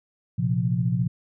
sine chord, Bb suspended second, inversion none, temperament equal, 116.54 / 130.81 / 174.61 Hz, Bb2 / C3 / F3, 0 / 0 / 0 cents, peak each -25 dBFS, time 0.38-1.08 s, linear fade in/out 10 ms, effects none

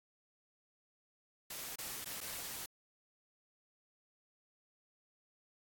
white noise with dropouts, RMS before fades -44 dBFS, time 1.5-2.66 s, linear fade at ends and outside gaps 5 ms, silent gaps 1.758-1.784 / 2.046-2.057 / 2.206-2.211 s, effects AAC 64 kbps

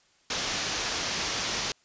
white low-pass noise, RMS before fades -31 dBFS, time 0.3-1.72 s, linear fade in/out 2 ms, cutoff 6600 Hz, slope 48 dB/octave, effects white hiss -64 dBFS RMS until 1.84 s + resampled to 16000 Hz

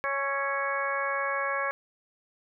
harmonic tone with a mistuned harmonic, 277.2 Hz, C#4, in tune, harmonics 2 / 3 / 4 / 5 / 6 / 7 / 8, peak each -33 / -40 / -31 / -39 / -32 / -43 / -36 dBFS, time 0.04-1.71 s, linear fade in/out 0 ms, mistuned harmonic 5, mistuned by -46 cents, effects none

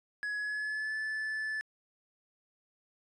triangle tone with pitch glide, 1682 to 1742.3 Hz, G#6 to A6, +22 to -17 cents, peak -31 dBFS, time 0.23-1.61 s, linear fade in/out 0 ms, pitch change +61 cents, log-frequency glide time 0.37-0.95 s, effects resampled to 24000 Hz

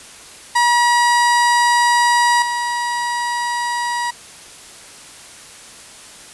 30% pulse tone with level steps, 960 Hz, B5, 49 cents flat, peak -9 / -16 dBFS, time 0.55-4.11 s, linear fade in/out 10 ms, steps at 2.42 s, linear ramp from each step 2 ms, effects white hiss -39 dBFS RMS until 6.33 s + resampled to 24000 Hz

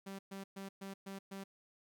sawtooth tone bursts, 195 Hz, G3, 9 cents flat, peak -40 dBFS, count 6, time 0.06-1.44 s, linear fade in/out 10 ms, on 130 ms, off 120 ms, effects 13-bit

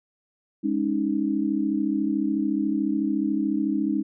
sine chord, Ab suspended fourth, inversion none, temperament equal with one note detuned, 206.5 / 277.2 / 311.1 Hz, Ab3 / Db4 / Eb4, -10 / 0 / 0 cents, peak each -27 / -26 / -25 dBFS, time 0.63-4.03 s, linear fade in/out 20 ms, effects none

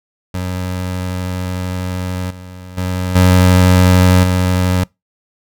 25% pulse tone with level steps, 91.3 Hz, F#2, 23 cents flat, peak -15 / -27 / -13 / -3 / -8 dBFS, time 0.34-4.84 s, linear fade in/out 5 ms, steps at 2.3 / 2.77 / 3.15 / 4.23 s, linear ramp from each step 10 ms, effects noise-tail reverb RT60 0.2 s tail -25 dB re dry

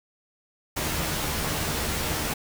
pink noise with comb filter, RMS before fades -28 dBFS, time 0.76-2.34 s, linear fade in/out 10 ms, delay 13 ms, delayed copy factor +0.6, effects none

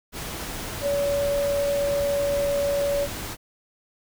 sine tone in noise, 568 Hz, C#5, 42 cents sharp, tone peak -21 dBFS, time 0.81-3.08 s, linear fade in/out 50 ms, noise pink, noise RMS -33 dBFS, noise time 0.12-3.37 s, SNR +9 dB, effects none

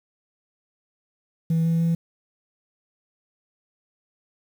sine tone with pitch steps, 163.7 / 165.6 / 166.9 Hz, E3 / E3 / E3, -12 / +8 / +22 cents, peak -16 dBFS, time 1.5-1.95 s, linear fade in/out 5 ms, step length 150 ms, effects tanh soft clip ceiling -17 dBFS + 8-bit

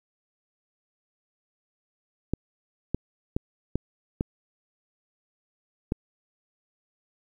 clicks, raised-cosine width 3 ms, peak -12 dBFS, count 6, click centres 2.336 / 2.946 / 3.365 / 3.756 / 4.209 / 5.921 s, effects 9-bit

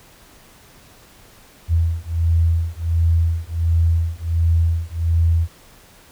sine beating tone pair, 82.41 / 83.81 Hz, E2 / E2, 0 / +29 cents, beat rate 1.4 Hz, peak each -18 dBFS, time 1.68-5.48 s, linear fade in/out 50 ms, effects pink hiss -48 dBFS RMS until 6.11 s

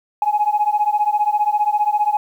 sine beating tone pair, 830.6 / 845.6 Hz, G#5 / G#5, 0 / +31 cents, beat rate 15 Hz, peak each -17 dBFS, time 0.22-2.17 s, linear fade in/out 2 ms, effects tanh soft clip ceiling -8 dBFS + 8-bit

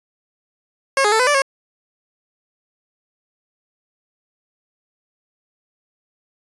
15% pulse tone with pitch steps, 543 / 416.6 / 442.2 / 504 / 584 / 545 Hz, C#5 / G#4 / A4 / B4 / D5 / C#5, -36 / +5 / +9 / +35 / -10 / -29 cents, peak -7 dBFS, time 0.97-1.42 s, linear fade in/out 2 ms, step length 75 ms, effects resampled to 24000 Hz

